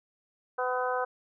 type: harmonic tone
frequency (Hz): 251.9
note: B3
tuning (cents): +34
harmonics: 2 / 3 / 4 / 5 / 6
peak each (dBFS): -31 / -33 / -34 / -35 / -36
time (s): 0.58-1.05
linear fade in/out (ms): 10
effects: none